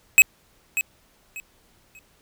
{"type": "tone with echo", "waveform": "square", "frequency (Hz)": 2555, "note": "D#7", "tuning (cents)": 45, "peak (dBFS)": -9, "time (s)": [0.18, 0.22], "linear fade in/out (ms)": 0, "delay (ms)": 590, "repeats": 3, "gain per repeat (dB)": -12, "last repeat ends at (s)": 1.99, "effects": ["pink hiss -60 dBFS RMS until 2.21 s"]}